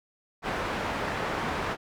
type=low-pass noise; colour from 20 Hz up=white; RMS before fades=-31 dBFS; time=0.42-1.77 s; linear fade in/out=50 ms; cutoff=1400 Hz; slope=12 dB/octave; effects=none